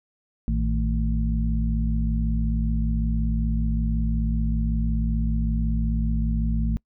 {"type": "harmonic tone with a mistuned harmonic", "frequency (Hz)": 55.9, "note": "A1", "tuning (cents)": 28, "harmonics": [1, 2, 3, 4], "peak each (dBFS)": [-22, -33, -29, -28], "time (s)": [0.48, 6.77], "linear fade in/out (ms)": 0, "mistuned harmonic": 3, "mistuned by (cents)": -100, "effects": ["noise-tail reverb RT60 0.1 s tail -26 dB re dry"]}